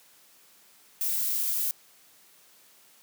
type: noise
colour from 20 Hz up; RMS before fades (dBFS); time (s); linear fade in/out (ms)
violet; -28; 1.01-1.71; 0
effects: white hiss -58 dBFS RMS until 3.02 s + high-pass 150 Hz 12 dB/octave